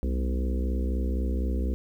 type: harmonic tone with a mistuned harmonic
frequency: 64 Hz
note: C2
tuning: 38 cents flat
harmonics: 1 / 3 / 4 / 5 / 6 / 7 / 8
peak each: -25 / -35 / -37 / -39 / -41 / -42 / -43 dBFS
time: 0.03-1.74 s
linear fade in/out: 0 ms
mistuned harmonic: 3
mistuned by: +77 cents
effects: 10-bit